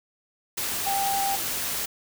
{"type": "tone in noise", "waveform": "sine", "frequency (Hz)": 790, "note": "G5", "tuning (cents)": 13, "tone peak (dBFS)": -24, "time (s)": [0.86, 1.36], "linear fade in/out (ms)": 10, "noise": "white", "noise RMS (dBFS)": -29, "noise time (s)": [0.57, 1.86], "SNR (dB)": 2, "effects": []}